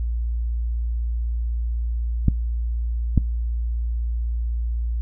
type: clicks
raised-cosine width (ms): 5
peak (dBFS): -4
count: 2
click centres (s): 2.283 / 3.177
effects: noise-tail reverb RT60 0.2 s tail -22 dB re dry + added 58 Hz sine -21 dBFS peak until 5.01 s